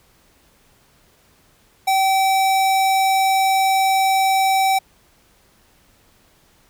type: tone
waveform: square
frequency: 770 Hz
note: G5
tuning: 31 cents flat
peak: -15 dBFS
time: 1.87-4.79 s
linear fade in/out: 10 ms
effects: pink hiss -56 dBFS RMS until 6.69 s